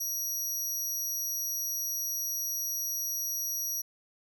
25% pulse tone, 5770 Hz, F#8, 44 cents flat, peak -26 dBFS, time 0-3.82 s, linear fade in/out 10 ms, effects none

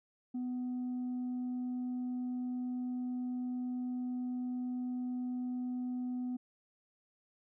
sine tone with tanh clipping, 249.5 Hz, B3, 18 cents sharp, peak -35 dBFS, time 0.34-6.37 s, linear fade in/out 10 ms, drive 1 dB, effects none

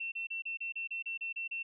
sine tone bursts, 2700 Hz, E7, 41 cents sharp, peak -35 dBFS, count 11, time 0-1.63 s, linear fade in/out 10 ms, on 120 ms, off 31 ms, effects none

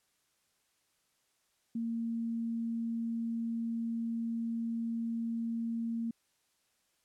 sine tone, 230 Hz, A#3, 23 cents flat, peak -32 dBFS, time 1.75-6.11 s, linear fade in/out 5 ms, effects white hiss -75 dBFS RMS until 7.04 s + low-pass 11000 Hz 12 dB/octave

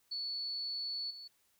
sine tone with level steps, 4435 Hz, C#8, in tune, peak -36 / -46 dBFS, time 0.11-1.28 s, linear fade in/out 10 ms, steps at 1.1 s, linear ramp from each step 10 ms, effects white hiss -73 dBFS RMS until 1.59 s

